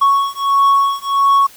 triangle beating tone pair, 1108.7 / 1110.2 Hz, C#6 / C#6, 0 / +2 cents, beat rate 1.5 Hz, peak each -12 dBFS, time 0.01-1.47 s, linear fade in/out 10 ms, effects white hiss -42 dBFS RMS until 1.56 s

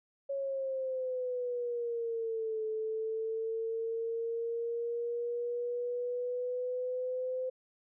sine exponential two-way sweep, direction down then up, 554.4 to 435.7 to 514 Hz, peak -32 dBFS, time 0.29-7.5 s, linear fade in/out 10 ms, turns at 2.64 s, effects none

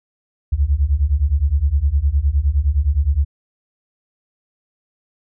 sine beating tone pair, 66.2 / 75.9 Hz, C2 / D#2, +21 / -42 cents, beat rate 9.7 Hz, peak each -17 / -16 dBFS, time 0.52-3.25 s, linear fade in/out 10 ms, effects none

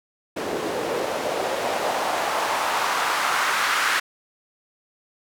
white noise with band-pass filter sweep, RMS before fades -24 dBFS, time 0.36-4 s, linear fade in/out 10 ms, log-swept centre 380 to 1500 Hz, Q 1.7, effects none

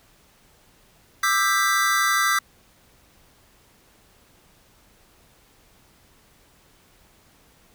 square chord, E minor seventh, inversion third, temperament just, 1186.7 / 1318.5 / 1582.2 / 1977.8 Hz, D6 / E6 / G6 / B6, +18 / 0 / +16 / +2 cents, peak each -25 dBFS, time 1.23-2.39 s, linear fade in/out 5 ms, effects pink hiss -57 dBFS RMS until 7.74 s

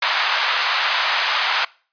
pink band-pass noise, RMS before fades -20 dBFS, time 0.02-1.65 s, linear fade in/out 5 ms, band 880 to 4600 Hz, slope 24 dB/octave, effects noise-tail reverb RT60 0.4 s tail -23 dB re dry + resampled to 11025 Hz

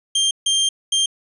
sawtooth tone bursts at uneven times, 3179 Hz, G7, 24 cents sharp, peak -12 dBFS, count 3, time 0.15-0.31 / 0.46-0.69 / 0.92-1.06 s, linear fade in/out 5 ms, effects resampled to 24000 Hz

